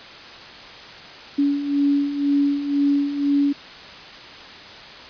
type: beating tone pair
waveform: sine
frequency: 282.4 / 284.4 Hz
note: C#4 / C#4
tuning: +32 / +45 cents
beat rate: 2 Hz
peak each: -24 / -18 dBFS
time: 1.38-3.53 s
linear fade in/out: 10 ms
effects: white hiss -39 dBFS RMS until 5.09 s + resampled to 11025 Hz